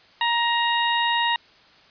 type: harmonic tone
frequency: 940 Hz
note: A#5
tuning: 14 cents sharp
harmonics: 1 / 2 / 3 / 4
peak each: -22 / -25 / -27 / -28 dBFS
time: 0.21-1.36 s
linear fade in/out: 2 ms
effects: white hiss -53 dBFS RMS until 1.9 s + resampled to 11025 Hz